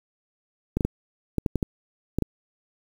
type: clicks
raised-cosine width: 3 ms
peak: -10 dBFS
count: 9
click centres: 0.77 / 0.808 / 0.85 / 1.383 / 1.462 / 1.557 / 1.628 / 2.186 / 2.223 s
effects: 7-bit